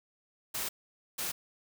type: noise bursts at uneven times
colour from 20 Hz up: white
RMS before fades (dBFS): -35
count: 2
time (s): 0.54-0.69 / 1.18-1.32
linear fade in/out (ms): 10
effects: none